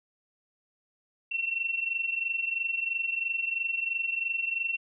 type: tone pair together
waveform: sine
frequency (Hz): 2694 / 2717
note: E7 / F7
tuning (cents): +37 / -48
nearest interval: unison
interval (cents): 15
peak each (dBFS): -33 / -29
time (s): 1.31-4.77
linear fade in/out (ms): 10
effects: none